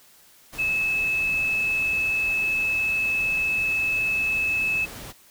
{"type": "tone in noise", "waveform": "sine", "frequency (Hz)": 2600, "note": "E7", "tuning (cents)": -24, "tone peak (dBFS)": -21, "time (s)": [0.58, 4.86], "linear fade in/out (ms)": 20, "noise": "pink", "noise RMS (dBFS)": -39, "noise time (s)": [0.52, 5.13], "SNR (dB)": 15, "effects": ["white hiss -54 dBFS RMS until 5.3 s"]}